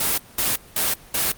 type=noise bursts; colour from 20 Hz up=white; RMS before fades=-21 dBFS; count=4; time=0-1.32 s; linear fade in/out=5 ms; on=180 ms; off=200 ms; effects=pink hiss -46 dBFS RMS until 1.37 s + Opus 24 kbps